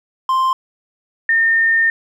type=tone pair in turn; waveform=triangle / sine; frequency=1047 / 1819.3 Hz; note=C6 / A#6; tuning=+1 / -43 cents; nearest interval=minor seventh; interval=956 cents; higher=second; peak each=-11 dBFS; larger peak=neither; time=0.29-0.53 / 1.29-1.9 s; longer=second; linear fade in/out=2 ms; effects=none